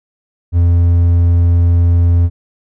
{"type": "tone", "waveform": "triangle", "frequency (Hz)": 86.1, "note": "F2", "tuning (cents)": -24, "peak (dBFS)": -5, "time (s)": [0.52, 2.3], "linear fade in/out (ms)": 50, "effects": []}